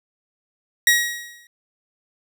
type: tone with exponential decay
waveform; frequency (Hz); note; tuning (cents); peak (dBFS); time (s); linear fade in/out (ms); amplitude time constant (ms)
sawtooth; 1900; A#6; +33; -7; 0.87-1.47; 2; 130
effects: none